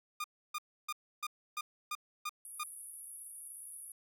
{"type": "tone bursts", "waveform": "sawtooth", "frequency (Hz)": 1215, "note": "D#6", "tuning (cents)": -42, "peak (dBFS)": -32, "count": 8, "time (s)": [0.2, 2.636], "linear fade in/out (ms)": 5, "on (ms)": 42, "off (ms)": 300}
{"type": "band-pass noise", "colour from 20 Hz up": "pink", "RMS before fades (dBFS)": -49, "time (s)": [2.45, 3.92], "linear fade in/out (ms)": 2, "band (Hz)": [10000, 11000], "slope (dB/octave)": 96}
{"effects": []}